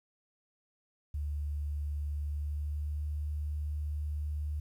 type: tone with pitch glide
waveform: sine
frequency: 73.42 to 74.66 Hz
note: D2 to D2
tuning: 0 to +29 cents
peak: -32 dBFS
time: 1.14-4.6 s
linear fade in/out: 5 ms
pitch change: +29 cents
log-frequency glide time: 2.25-3.06 s
effects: 11-bit